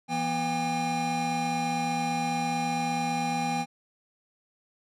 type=tone cluster; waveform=square; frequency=166.8 / 241.9 / 805 Hz; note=E3 / B3 / G5; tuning=+21 / -36 / +46 cents; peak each=-35 / -33 / -29 dBFS; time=0.08-3.66 s; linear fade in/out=50 ms; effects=low-pass 8000 Hz 12 dB/octave